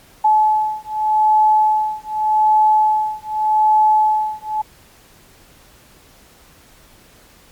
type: beating tone pair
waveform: sine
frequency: 859 / 859.84 Hz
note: A5 / A5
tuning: -42 / -40 cents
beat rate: 0.84 Hz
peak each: -15 dBFS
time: 0.24-4.62 s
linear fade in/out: 10 ms
effects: pink hiss -48 dBFS RMS until 7.51 s + MP3 96 kbps